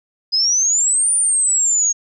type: exponential two-way sweep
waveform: sine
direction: up then down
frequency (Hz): 4970 to 9397 to 6520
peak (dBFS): -13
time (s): 0.32-1.93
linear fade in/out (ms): 20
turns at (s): 1.13
effects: none